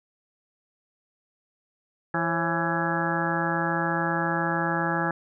harmonic tone with a mistuned harmonic, 167.2 Hz, E3, 25 cents sharp, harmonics 1 / 2 / 3 / 4 / 5 / 6 / 7 / 8 / 9 / 10, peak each -30 / -31 / -34 / -36 / -30 / -37 / -37 / -32 / -37 / -30 dBFS, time 2.14-5.11 s, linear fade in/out 2 ms, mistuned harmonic 3, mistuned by +120 cents, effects none

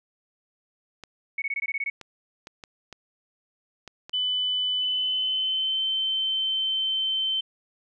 clicks, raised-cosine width 0.2 ms, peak -23 dBFS, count 7, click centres 1.037 / 2.013 / 2.471 / 2.638 / 2.927 / 3.877 / 4.095 s
sine tone bursts, 2217 Hz, C#7, in tune, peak -25 dBFS, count 9, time 1.38-1.9 s, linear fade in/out 5 ms, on 40 ms, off 20 ms
sine tone with pitch glide, 3000 to 3090 Hz, F#7 to G7, +23 to -26 cents, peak -23 dBFS, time 4.13-7.41 s, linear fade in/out 10 ms, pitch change +51 cents, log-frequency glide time 4.78-5.83 s
effects none

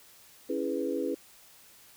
sine chord, C# minor seventh, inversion none, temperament equal, 277.2 / 329.6 / 415.3 / 493.9 Hz, C#4 / E4 / G#4 / B4, 0 / 0 / 0 / 0 cents, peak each -34 dBFS, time 0.49-1.15 s, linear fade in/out 10 ms, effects white hiss -56 dBFS RMS until 1.96 s

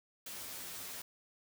white noise with comb filter, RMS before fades -45 dBFS, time 0.26-1.02 s, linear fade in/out 5 ms, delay 11 ms, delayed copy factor +0.7, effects none

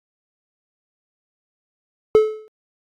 triangle tone with exponential decay, 432.5 Hz, A4, 30 cents flat, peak -4 dBFS, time 2.15-2.48 s, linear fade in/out 0 ms, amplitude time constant 71 ms, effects AAC 64 kbps

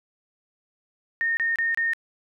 sine tone bursts, 1836 Hz, A#6, 27 cents flat, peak -21 dBFS, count 4, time 1.21-1.934 s, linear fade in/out 0 ms, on 160 ms, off 28 ms, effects none

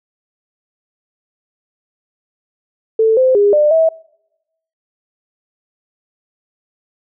sine tone with pitch steps, 443.8 / 517 / 407.8 / 598 / 647 Hz, A4 / C5 / G#4 / D5 / E5, +15 / -21 / -32 / +31 / -32 cents, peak -8 dBFS, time 2.99-3.89 s, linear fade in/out 5 ms, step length 180 ms, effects noise-tail reverb RT60 0.9 s tail -26 dB re dry

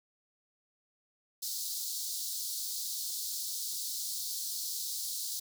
pink high-pass noise, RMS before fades -37 dBFS, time 1.42-5.4 s, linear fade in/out 10 ms, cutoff 4000 Hz, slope 48 dB/octave, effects none

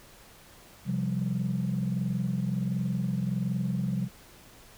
sine chord, C suspended fourth, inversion none, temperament equal, 130.81 / 174.61 / 196 Hz, C3 / F3 / G3, 0 / 0 / 0 cents, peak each -30 dBFS, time 0.85-4.09 s, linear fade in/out 50 ms, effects tanh soft clip ceiling -20 dBFS + pink hiss -53 dBFS RMS until 4.77 s

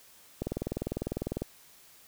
click train, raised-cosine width 2 ms, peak -18 dBFS, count 21, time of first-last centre 0.42-1.42 s, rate 20 Hz, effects white hiss -57 dBFS RMS until 2.07 s

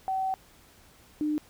sine tone pair in turn, 762 / 301.9 Hz, G5 / D4, -49 / +48 cents, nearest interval octave + major third, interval 1603 cents, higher first, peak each -26 / -25 dBFS, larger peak second, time 0.08-0.34 / 1.21-1.38 s, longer first, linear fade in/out 0 ms, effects pink hiss -57 dBFS RMS until 1.49 s

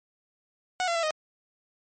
sawtooth tone with pitch steps, 735 / 681 / 668 / 621 Hz, F#5 / F5 / E5 / D#5, -12 / -44 / +23 / -3 cents, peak -21 dBFS, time 0.8-1.108 s, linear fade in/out 0 ms, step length 77 ms, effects MP3 32 kbps

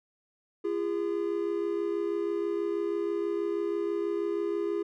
triangle tone pair together, 341.3 / 407.5 Hz, F4 / G#4, -40 / -33 cents, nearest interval minor third, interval 307 cents, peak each -29 / -28 dBFS, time 0.64-4.83 s, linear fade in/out 10 ms, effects none

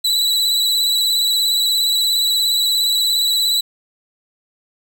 40% pulse tone with vibrato, 3951 Hz, B7, in tune, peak -13 dBFS, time 0.04-3.61 s, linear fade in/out 10 ms, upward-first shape sine, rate 17 Hz, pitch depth 32 cents each way, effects none

